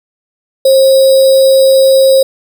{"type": "tone with sample-and-hold", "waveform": "sine", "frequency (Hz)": 534, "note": "C5", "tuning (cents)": 35, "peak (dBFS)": -3, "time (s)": [0.65, 2.23], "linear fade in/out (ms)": 5, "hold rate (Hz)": 4410, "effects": []}